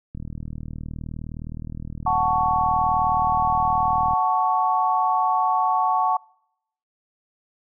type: click train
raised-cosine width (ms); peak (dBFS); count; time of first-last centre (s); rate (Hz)
5; -21; 158; 0.15-4.135; 39.4
type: chord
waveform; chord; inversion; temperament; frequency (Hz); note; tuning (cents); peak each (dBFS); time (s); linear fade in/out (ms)
sine; F# minor; none; equal with one note detuned; 740 / 880 / 1115.2; F#5 / A5 / C#6; 0 / 0 / +10; -22; 2.06-6.17; 5
effects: noise-tail reverb RT60 0.8 s tail -26 dB re dry